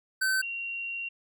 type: tone pair in turn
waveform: square / sine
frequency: 1535 / 2753 Hz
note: G6 / F7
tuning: -37 / -25 cents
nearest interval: minor seventh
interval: 1012 cents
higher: second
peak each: -25 / -32 dBFS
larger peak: first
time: 0.21-0.42 / 0.42-1.09 s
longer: second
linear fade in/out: 10 ms
effects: none